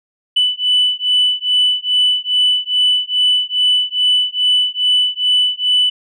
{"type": "beating tone pair", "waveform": "sine", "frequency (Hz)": [2985, 2987.4], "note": ["F#7", "F#7"], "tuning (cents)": [15, 16], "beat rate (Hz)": 2.4, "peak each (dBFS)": -14, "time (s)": [0.36, 5.9], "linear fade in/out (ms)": 10, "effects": ["tanh soft clip ceiling -6 dBFS"]}